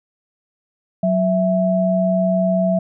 sine tone pair together, 185.01 / 659.3 Hz, F#3 / E5, 0 / 0 cents, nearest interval octave + minor seventh, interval 2200 cents, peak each -17 dBFS, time 1.03-2.79 s, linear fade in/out 5 ms, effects none

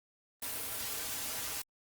white noise with comb filter, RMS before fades -38 dBFS, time 0.42-1.62 s, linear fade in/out 5 ms, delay 5.5 ms, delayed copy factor -0.8, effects Opus 32 kbps

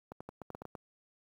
clicks, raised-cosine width 1 ms, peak -29 dBFS, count 9, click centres 0.119 / 0.205 / 0.29 / 0.417 / 0.503 / 0.549 / 0.619 / 0.653 / 0.752 s, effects high-pass 80 Hz 12 dB/octave + 10-bit

